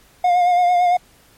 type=tone with vibrato; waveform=triangle; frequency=712 Hz; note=F5; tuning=33 cents sharp; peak=-10 dBFS; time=0.24-0.97 s; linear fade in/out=5 ms; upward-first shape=sine; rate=8.9 Hz; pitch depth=32 cents each way; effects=pink hiss -52 dBFS RMS until 1.37 s + MP3 64 kbps